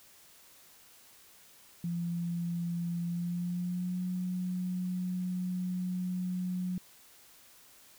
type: tone with pitch glide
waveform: sine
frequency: 171.7 to 181.91 Hz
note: F3 to F#3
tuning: -29 to -29 cents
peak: -31 dBFS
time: 1.84-6.78 s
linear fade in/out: 2 ms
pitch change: +100 cents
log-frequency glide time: 3.04-4.03 s
effects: white hiss -58 dBFS RMS until 7.98 s